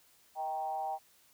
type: tone with frequency modulation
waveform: sine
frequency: 784 Hz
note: G5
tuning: in tune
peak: -33 dBFS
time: 0.35-0.99 s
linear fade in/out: 50 ms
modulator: 153 Hz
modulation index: 0.68
effects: white hiss -65 dBFS RMS until 1.33 s